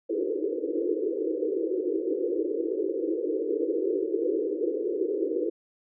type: band-pass noise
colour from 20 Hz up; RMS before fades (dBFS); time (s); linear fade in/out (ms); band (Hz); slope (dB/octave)
pink; -28; 0.09-5.5; 10; 310 to 500; 96
effects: none